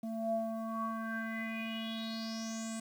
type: tone with low-pass filter sweep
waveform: square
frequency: 224 Hz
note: A3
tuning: 31 cents sharp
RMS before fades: -38 dBFS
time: 0.03-2.8 s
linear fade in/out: 5 ms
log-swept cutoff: 500 to 8400 Hz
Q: 8
effects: 10-bit